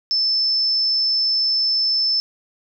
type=tone; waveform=sine; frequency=5274 Hz; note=E8; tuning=in tune; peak=-16 dBFS; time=0.11-2.2 s; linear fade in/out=0 ms; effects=none